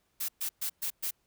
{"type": "noise bursts", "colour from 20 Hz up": "blue", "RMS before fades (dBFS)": -33, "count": 5, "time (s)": [0.2, 1.11], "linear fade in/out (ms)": 10, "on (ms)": 86, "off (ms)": 120, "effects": ["pink hiss -74 dBFS RMS until 1.26 s"]}